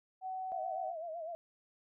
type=tone; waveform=sine; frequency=752 Hz; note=F#5; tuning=28 cents sharp; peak=-37 dBFS; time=0.21-0.94 s; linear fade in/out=50 ms
type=tone with vibrato; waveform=sine; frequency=660 Hz; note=E5; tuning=2 cents sharp; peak=-39 dBFS; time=0.52-1.35 s; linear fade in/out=0 ms; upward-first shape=sine; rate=8 Hz; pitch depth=97 cents each way
effects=none